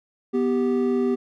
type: tone pair together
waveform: triangle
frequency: 246.2 / 392 Hz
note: B3 / G4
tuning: -5 / 0 cents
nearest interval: minor sixth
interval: 805 cents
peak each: -20 dBFS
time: 0.33-1.16 s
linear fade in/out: 20 ms
effects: none